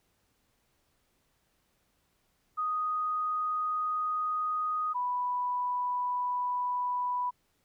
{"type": "tone pair in turn", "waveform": "sine", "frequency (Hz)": [1244.5, 987.8], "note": ["D#6", "B5"], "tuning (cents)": [0, 0], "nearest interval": "major third", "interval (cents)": 400, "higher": "first", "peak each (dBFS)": -28, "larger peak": "neither", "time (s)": [[2.57, 4.94], [4.94, 7.31]], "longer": "neither", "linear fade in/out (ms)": 20, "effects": ["pink hiss -73 dBFS RMS until 7.64 s"]}